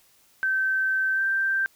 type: tone with pitch glide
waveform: sine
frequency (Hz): 1546 to 1569.4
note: G6 to G6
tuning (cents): -24 to +2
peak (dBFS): -21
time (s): 0.43-1.66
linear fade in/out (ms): 0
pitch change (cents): +26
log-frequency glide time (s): 1.13-1.22
effects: white hiss -60 dBFS RMS until 1.75 s